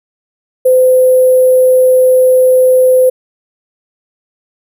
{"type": "tone with sample-and-hold", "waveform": "sine", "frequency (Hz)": 511, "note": "C5", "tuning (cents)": -41, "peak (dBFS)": -4, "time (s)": [0.65, 3.1], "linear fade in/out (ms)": 10, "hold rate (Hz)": 11025, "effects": []}